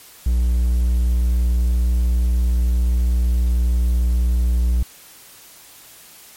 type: tone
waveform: triangle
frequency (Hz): 60.2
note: B1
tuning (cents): -44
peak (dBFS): -12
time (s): 0.26-4.83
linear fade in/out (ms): 5
effects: white hiss -44 dBFS RMS until 6.36 s + MP3 64 kbps